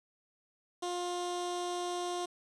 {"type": "tone with notch filter", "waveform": "15% pulse", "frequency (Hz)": 354, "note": "F4", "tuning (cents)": 23, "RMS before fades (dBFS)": -36, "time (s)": [0.82, 2.26], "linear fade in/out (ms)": 10, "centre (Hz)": 1600, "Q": 1.2, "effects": ["resampled to 22050 Hz", "9-bit"]}